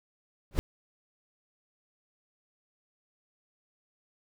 brown noise with exponential growth, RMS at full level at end -23 dBFS, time 0.51-0.59 s, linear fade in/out 0 ms, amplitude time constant 17 ms, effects none

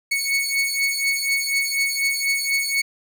sawtooth beating tone pair, 2213 / 2217.1 Hz, C#7 / C#7, -3 / 0 cents, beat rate 4.1 Hz, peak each -20 / -19 dBFS, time 0.11-2.82 s, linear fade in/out 10 ms, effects none

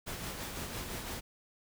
pink noise with tremolo, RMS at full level -39 dBFS, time 0.06-1.21 s, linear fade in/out 20 ms, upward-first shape sine, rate 5.9 Hz, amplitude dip 35%, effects none

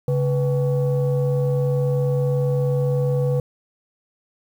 sine tone pair together, 138.59 / 493.9 Hz, C#3 / B4, 0 / 0 cents, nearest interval octave + minor seventh, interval 2200 cents, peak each -17 / -20 dBFS, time 0.08-3.4 s, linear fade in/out 2 ms, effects tanh soft clip ceiling -14 dBFS + 8-bit

